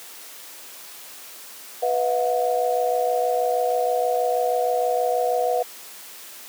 sine chord, B suspended fourth, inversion none, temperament equal with one note detuned, 493.9 / 659.3 / 725.6 Hz, B4 / E5 / F#5, 0 / 0 / -34 cents, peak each -22 / -25 / -23 dBFS, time 1.82-5.63 s, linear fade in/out 10 ms, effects white hiss -41 dBFS RMS until 6.48 s + high-pass 300 Hz 12 dB/octave

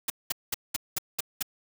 white noise bursts, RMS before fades -28 dBFS, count 7, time 0.08-1.427 s, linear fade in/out 5 ms, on 21 ms, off 200 ms, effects none

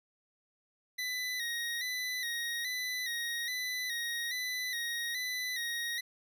25% pulse tone with vibrato, 1937 Hz, B6, 34 cents flat, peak -30 dBFS, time 0.98-6.01 s, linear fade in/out 10 ms, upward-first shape square, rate 1.2 Hz, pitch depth 54 cents each way, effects none

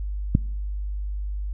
click, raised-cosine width 5 ms, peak -4 dBFS, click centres 0.351 s, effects noise-tail reverb RT60 0.7 s tail -25 dB re dry + added 50 Hz sine -26 dBFS peak until 1.53 s

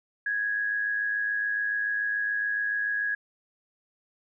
sine tone with amplitude modulation, 1661.2 Hz, G#6, in tune, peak -23 dBFS, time 0.26-3.15 s, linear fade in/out 5 ms, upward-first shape sine, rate 107 Hz, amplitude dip 50%, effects none

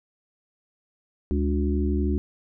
harmonic tone with a mistuned harmonic, 72.3 Hz, D2, 27 cents flat, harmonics 1 / 3 / 4 / 5, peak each -23 / -28 / -29 / -30 dBFS, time 1.31-2.18 s, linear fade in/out 0 ms, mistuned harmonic 3, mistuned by -89 cents, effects none

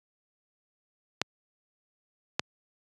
clicks, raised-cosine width 0.2 ms, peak -7 dBFS, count 2, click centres 1.216 / 2.395 s, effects high-pass 100 Hz 12 dB/octave + resampled to 22050 Hz

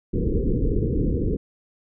pink low-pass noise, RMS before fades -22 dBFS, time 0.13-1.37 s, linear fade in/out 10 ms, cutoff 490 Hz, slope 96 dB/octave, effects none

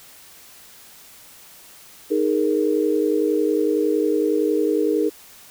sine chord, D# suspended fourth, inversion none, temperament equal, 311.1 / 415.3 / 466.2 Hz, D#4 / G#4 / A#4, 0 / 0 / 0 cents, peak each -21 / -21 / -22 dBFS, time 2.1-5.1 s, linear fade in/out 20 ms, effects white hiss -46 dBFS RMS until 5.5 s

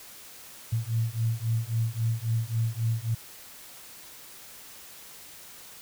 sine beating tone pair, 112 / 115.7 Hz, A2 / A#2, +31 / -13 cents, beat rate 3.7 Hz, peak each -28 dBFS, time 0.72-3.15 s, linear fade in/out 10 ms, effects white hiss -47 dBFS RMS until 5.81 s

